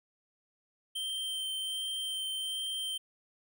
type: tone with vibrato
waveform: square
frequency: 3128 Hz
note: G7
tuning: 4 cents flat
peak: -34 dBFS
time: 0.95-2.98 s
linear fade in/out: 10 ms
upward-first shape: sine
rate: 1.3 Hz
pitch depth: 9 cents each way
effects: none